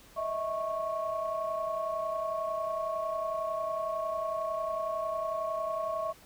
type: tone cluster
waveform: sine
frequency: 622 / 653 / 1102 Hz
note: D#5 / E5 / C#6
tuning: -1 / -17 / -11 cents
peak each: -36 / -33 / -34 dBFS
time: 0.16-6.13 s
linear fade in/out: 20 ms
effects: tanh soft clip ceiling -21 dBFS + pink hiss -56 dBFS RMS until 6.25 s

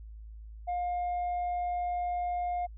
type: tone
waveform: sine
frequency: 710 Hz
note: F5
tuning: 28 cents sharp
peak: -27 dBFS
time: 0.67-2.67 s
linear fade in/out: 20 ms
effects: tanh soft clip ceiling -28 dBFS + added 54 Hz sine -43 dBFS peak until 2.77 s

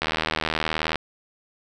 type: click train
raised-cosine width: 0.3 ms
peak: -7 dBFS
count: 75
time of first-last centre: 0.02-0.957 s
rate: 79 Hz
effects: none

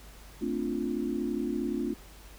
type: chord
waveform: sine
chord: D minor seventh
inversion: second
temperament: equal with one note detuned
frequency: 224.2 / 261.6 / 293.7 / 349.2 Hz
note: A3 / C4 / D4 / F4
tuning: +33 / 0 / 0 / 0 cents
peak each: -34 dBFS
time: 0.41-1.94 s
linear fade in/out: 10 ms
effects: added 50 Hz sine -49 dBFS peak until 2.38 s + pink hiss -53 dBFS RMS until 2.38 s

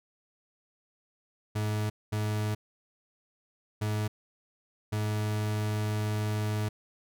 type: tone bursts at uneven times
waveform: 40% pulse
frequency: 106.3 Hz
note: G#2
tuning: 41 cents sharp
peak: -27 dBFS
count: 4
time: 1.55-1.9 / 2.12-2.55 / 3.81-4.08 / 4.92-6.69 s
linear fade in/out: 10 ms
effects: none

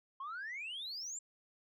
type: exponential sweep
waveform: sine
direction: up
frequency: 1046.5 to 7530 Hz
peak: -39 dBFS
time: 0.2-1.19 s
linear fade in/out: 5 ms
effects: tanh soft clip ceiling -38 dBFS

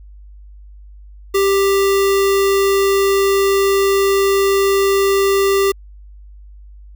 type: tone with sample-and-hold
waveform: sine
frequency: 393 Hz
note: G4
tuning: 4 cents sharp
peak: -11 dBFS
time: 1.34-5.72 s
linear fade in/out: 10 ms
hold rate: 1575 Hz
effects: added 50 Hz sine -36 dBFS peak until 6.95 s

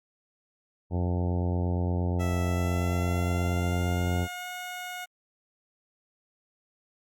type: harmonic tone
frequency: 88.6 Hz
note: F2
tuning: 25 cents sharp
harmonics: 1 / 2 / 3 / 4 / 5 / 6 / 7 / 8 / 9 / 10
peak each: -26 / -32 / -36 / -38 / -40 / -42 / -43 / -44 / -45 / -46 dBFS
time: 0.9-4.28 s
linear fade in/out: 50 ms
type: tone with pitch glide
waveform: 15% pulse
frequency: 659.3 to 723.1 Hz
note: E5 to F#5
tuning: 0 to -40 cents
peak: -29 dBFS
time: 2.19-5.06 s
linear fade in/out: 20 ms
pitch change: +160 cents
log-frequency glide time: 2.43-4.48 s
effects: Opus 48 kbps

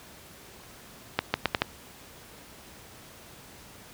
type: accelerating click train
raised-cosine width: 0.3 ms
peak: -6 dBFS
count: 5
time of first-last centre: 1.19-1.619 s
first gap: 150 ms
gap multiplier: 0.78
effects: pink hiss -49 dBFS RMS until 3.93 s + high-pass 60 Hz 12 dB/octave

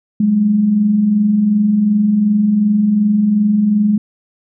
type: tone pair together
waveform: sine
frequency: 187.3 / 210 Hz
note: F#3 / G#3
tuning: +21 / +19 cents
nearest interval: major second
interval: 198 cents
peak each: -21 / -10 dBFS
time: 0.2-3.98 s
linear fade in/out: 5 ms
effects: none

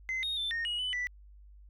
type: tone with pitch steps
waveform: sine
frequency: 2058 / 3722 / 3543 / 1846 / 2899 / 3001 / 1972 Hz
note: C7 / A#7 / A7 / A#6 / F#7 / F#7 / B6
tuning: -29 / -3 / +11 / -17 / -36 / +24 / -3 cents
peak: -29 dBFS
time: 0.09-1.07 s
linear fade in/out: 0 ms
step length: 140 ms
effects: tanh soft clip ceiling -29 dBFS + added 50 Hz sine -51 dBFS peak until 1.69 s

